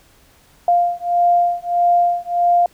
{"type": "beating tone pair", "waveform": "sine", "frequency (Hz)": [698.5, 700.1], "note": ["F5", "F5"], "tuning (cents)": [0, 4], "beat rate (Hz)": 1.6, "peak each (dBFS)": -16, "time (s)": [0.68, 2.66], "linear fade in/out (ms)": 2, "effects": ["pink hiss -52 dBFS RMS until 2.73 s"]}